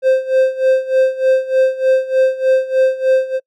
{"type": "tone with tremolo", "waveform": "triangle", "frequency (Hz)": 523.3, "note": "C5", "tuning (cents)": 0, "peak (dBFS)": -6, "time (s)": [0.02, 3.4], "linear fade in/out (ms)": 50, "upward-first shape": "sine", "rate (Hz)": 3.3, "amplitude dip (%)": 85, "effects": ["noise-tail reverb RT60 0.1 s tail -26 dB re dry"]}